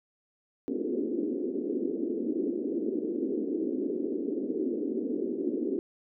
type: band-pass noise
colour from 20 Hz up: white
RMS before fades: -31 dBFS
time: 0.68-5.79 s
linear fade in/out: 0 ms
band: 240 to 410 Hz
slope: 48 dB/octave
effects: none